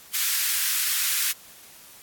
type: high-pass noise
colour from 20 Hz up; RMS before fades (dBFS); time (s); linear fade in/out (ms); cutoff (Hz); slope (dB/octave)
white; -24; 0.13-1.33; 20; 1400; 24
effects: white hiss -48 dBFS RMS until 2.02 s + AAC 64 kbps